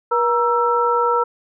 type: tone cluster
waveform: sine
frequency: 479.7 / 942 / 1331 Hz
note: A#4 / A#5 / E6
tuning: +50 / +18 / +16 cents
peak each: -19 dBFS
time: 0.11-1.24 s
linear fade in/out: 10 ms
effects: none